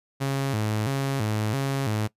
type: tone with vibrato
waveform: sawtooth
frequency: 121.2 Hz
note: B2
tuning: 32 cents flat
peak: -20 dBFS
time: 0.2-2.08 s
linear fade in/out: 20 ms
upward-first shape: square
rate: 1.5 Hz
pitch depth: 210 cents each way
effects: noise-tail reverb RT60 0.1 s tail -20 dB re dry + resampled to 32000 Hz